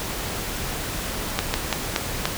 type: slowing click train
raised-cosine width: 0.2 ms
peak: -3 dBFS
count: 5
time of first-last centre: 1.39-2.255 s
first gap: 150 ms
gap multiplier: 1.25
effects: pink hiss -29 dBFS RMS until 2.37 s